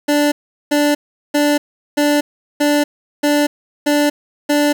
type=tone bursts; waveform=25% pulse; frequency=293.1 Hz; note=D4; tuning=3 cents flat; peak=-8 dBFS; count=8; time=0.08-4.73 s; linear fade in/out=10 ms; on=240 ms; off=390 ms; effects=none